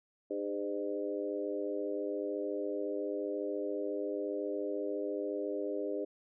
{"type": "harmonic tone with a mistuned harmonic", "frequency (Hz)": 101, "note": "G#2", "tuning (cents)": -48, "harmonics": [3, 4, 5, 6], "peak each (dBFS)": [-39, -37, -39, -41], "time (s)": [0.3, 6.05], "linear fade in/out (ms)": 10, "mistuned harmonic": 5, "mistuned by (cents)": 23, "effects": []}